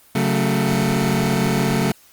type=chord; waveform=sawtooth; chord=F# minor; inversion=second; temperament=just; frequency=138.75 / 185 / 222 Hz; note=C#3 / F#3 / A3; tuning=+2 / 0 / +16 cents; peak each=-17 dBFS; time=0.15-1.92 s; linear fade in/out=5 ms; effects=white hiss -51 dBFS RMS until 2.12 s + Opus 24 kbps